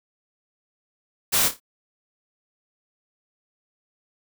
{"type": "noise with echo", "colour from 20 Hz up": "white", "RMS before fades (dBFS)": -20, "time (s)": [1.32, 1.49], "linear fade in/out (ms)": 20, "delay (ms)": 28, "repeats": 4, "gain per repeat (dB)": -9, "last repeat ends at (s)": 1.602, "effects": []}